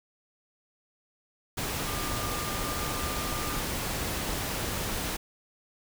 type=tone in noise; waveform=sine; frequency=1200 Hz; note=D6; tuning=37 cents sharp; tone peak=-38 dBFS; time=1.86-3.6 s; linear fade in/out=10 ms; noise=pink; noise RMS=-32 dBFS; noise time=1.57-5.17 s; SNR=-9 dB; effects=none